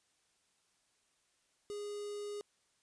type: tone with notch filter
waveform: square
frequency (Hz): 411.7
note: G#4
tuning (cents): -15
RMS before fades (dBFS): -42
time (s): 1.7-2.41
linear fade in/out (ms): 0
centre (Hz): 1700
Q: 0.6
effects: white hiss -75 dBFS RMS until 2.82 s + resampled to 22050 Hz